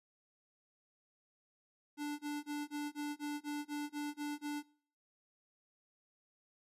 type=tone bursts; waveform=square; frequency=293.7 Hz; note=D4; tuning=in tune; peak=-38 dBFS; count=11; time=1.97-4.63 s; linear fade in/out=50 ms; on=220 ms; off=24 ms; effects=noise-tail reverb RT60 0.5 s tail -23 dB re dry + resampled to 32000 Hz